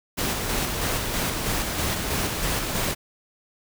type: noise with tremolo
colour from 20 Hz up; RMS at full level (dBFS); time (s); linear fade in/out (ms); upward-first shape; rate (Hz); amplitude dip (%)
pink; -25; 0.17-2.95; 20; square; 3.1; 30
effects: none